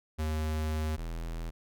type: tone pair in turn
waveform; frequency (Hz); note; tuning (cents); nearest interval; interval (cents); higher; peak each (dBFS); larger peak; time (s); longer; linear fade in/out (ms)
square; 77.78 / 41.3; D#2 / E1; 0 / +4; major seventh; 1096; first; -30 / -35; first; 0.18-0.97 / 0.97-1.51; first; 20
effects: none